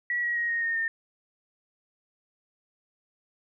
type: tone with pitch steps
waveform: sine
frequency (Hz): 1932 / 1908.7 / 1885.7 / 1863 / 1840.5 / 1818.3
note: B6 / A#6 / A#6 / A#6 / A#6 / A#6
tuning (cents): -39 / +40 / +19 / -2 / -23 / -44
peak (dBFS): -25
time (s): 0.1-0.88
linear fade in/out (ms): 2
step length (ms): 130
effects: none